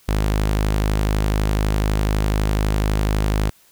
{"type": "tone", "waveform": "sawtooth", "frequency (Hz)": 52, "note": "G#1", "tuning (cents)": 3, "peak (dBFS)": -13, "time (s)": [0.08, 3.5], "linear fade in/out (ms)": 10, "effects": ["white hiss -54 dBFS RMS until 3.71 s"]}